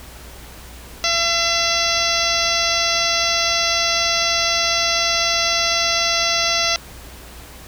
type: harmonic tone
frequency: 676 Hz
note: E5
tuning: 43 cents sharp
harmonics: 1 / 2 / 3 / 4 / 5 / 6 / 7 / 8 / 9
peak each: -25 / -25 / -25 / -25 / -25 / -25 / -25 / -25 / -25 dBFS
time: 1.04-6.76 s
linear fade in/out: 0 ms
effects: added 60 Hz sine -40 dBFS peak until 7.67 s + pink hiss -40 dBFS RMS until 7.67 s